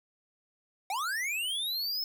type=linear sweep; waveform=square; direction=up; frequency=727 to 5274 Hz; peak=-31 dBFS; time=0.9-2.04 s; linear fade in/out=2 ms; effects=none